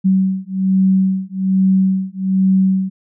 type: beating tone pair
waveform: sine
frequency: 189.4 / 190.6 Hz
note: F#3 / G3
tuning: +41 / -48 cents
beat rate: 1.2 Hz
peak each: -15 dBFS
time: 0.04-2.9 s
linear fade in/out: 20 ms
effects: none